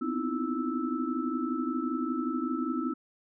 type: tone cluster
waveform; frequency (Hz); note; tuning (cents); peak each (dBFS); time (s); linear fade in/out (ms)
sine; 246.3 / 258.2 / 311.7 / 336.9 / 1314; B3 / C4 / D#4 / E4 / E6; -5 / -23 / +3 / +38 / -6; -37 / -32 / -34 / -36 / -37; 0.01-2.94; 10
effects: none